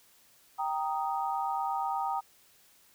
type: chord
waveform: sine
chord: Eb major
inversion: first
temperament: equal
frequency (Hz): 784 / 932.3 / 1244.5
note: G5 / Bb5 / Eb6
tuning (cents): 0 / 0 / 0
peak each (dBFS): -32 / -33 / -36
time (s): 0.58-2.21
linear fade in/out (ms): 20
effects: white hiss -62 dBFS RMS until 2.94 s